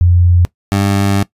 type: tone pair in turn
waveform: sine / 20% pulse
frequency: 87.9 / 99.4 Hz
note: F2 / G2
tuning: +12 / +25 cents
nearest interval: major second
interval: 213 cents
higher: second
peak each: -6 dBFS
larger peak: neither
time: 0.01-0.45 / 0.72-1.23 s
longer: second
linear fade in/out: 0 ms
effects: noise-tail reverb RT60 0.1 s tail -19 dB re dry + resampled to 32000 Hz